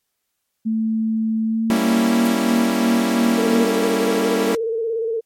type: tone with pitch glide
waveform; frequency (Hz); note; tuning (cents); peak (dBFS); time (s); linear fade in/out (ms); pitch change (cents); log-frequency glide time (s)
sine; 221.5 to 236; A3 to A#3; +12 to +22; -17; 0.65-3.65; 20; +110; 1.45-2.23
type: chord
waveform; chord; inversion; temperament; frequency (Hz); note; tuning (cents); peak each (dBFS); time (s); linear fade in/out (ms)
sawtooth; G diminished seventh; none; equal; 196 / 233.1 / 277.2 / 329.6; G3 / Bb3 / Db4 / Fb4; 0 / 0 / 0 / 0; -20; 1.7-4.55; 0
type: noise with exponential decay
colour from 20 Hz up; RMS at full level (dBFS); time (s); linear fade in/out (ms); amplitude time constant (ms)
violet; -29; 2.25-2.52; 5; 57
type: tone with vibrato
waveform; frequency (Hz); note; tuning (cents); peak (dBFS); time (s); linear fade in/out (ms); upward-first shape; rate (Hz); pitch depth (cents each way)
sine; 453.5; A#4; -48; -19; 3.37-5.21; 20; square; 17; 41
effects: white hiss -74 dBFS RMS until 5.25 s + MP3 64 kbps